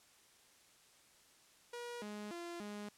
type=tone with pitch steps; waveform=sawtooth; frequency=480 / 208.8 / 344 / 207.1 Hz; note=B4 / G#3 / F4 / G#3; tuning=-49 / +10 / -26 / -5 cents; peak=-40 dBFS; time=1.73-2.89 s; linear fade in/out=5 ms; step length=290 ms; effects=white hiss -66 dBFS RMS until 2.97 s + low-pass 10000 Hz 12 dB/octave